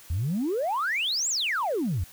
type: exponential two-way sweep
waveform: sine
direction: up then down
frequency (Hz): 74.9 to 7920 to 74.9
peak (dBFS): -23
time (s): 0.1-2.04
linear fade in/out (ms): 5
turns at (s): 1.29
effects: tanh soft clip ceiling -21 dBFS + white hiss -50 dBFS RMS until 2.12 s